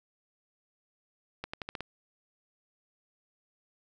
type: accelerating click train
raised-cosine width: 0.3 ms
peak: -20 dBFS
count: 6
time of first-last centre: 1.44-1.807 s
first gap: 95 ms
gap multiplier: 0.87
effects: none